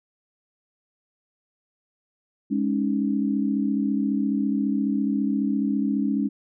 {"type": "chord", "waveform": "sine", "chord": "Ab suspended fourth", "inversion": "none", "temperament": "just", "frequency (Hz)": [207.7, 276.9, 311.5], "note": ["Ab3", "Db4", "Eb4"], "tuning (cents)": [0, -2, 2], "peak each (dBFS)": [-24, -24, -30], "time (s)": [2.5, 6.29], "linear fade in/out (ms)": 20, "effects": []}